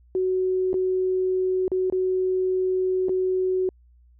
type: tone with dropouts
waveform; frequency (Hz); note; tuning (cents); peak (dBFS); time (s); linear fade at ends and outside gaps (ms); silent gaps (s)
sine; 372; F#4; +9; -20; 0.15-3.69; 1; 0.731-0.741 / 1.68-1.717 / 1.9-1.924 / 3.085-3.093
effects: added 60 Hz sine -52 dBFS peak until 4.19 s